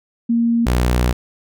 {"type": "tone pair in turn", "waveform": ["sine", "sawtooth"], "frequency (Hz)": [233.1, 61.12], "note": ["A#3", "B1"], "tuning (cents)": [0, -17], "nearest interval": "octave + major seventh", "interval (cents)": 2317, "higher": "first", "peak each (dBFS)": [-13, -10], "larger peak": "second", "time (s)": [[0.29, 0.66], [0.66, 1.13]], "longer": "second", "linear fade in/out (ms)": 10, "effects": []}